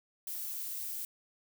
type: noise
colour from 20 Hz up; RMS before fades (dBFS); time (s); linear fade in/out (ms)
violet; -39; 0.27-1.05; 2
effects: none